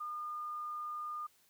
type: tone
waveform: sine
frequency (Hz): 1214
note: D#6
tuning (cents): -43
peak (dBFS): -38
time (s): 0-1.27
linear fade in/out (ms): 10
effects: white hiss -69 dBFS RMS until 1.49 s